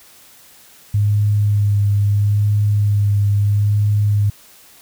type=tone with vibrato; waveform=sine; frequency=102.8 Hz; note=G#2; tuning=17 cents flat; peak=-12 dBFS; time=0.94-4.3 s; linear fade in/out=5 ms; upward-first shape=sine; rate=0.76 Hz; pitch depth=19 cents each way; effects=white hiss -46 dBFS RMS until 4.81 s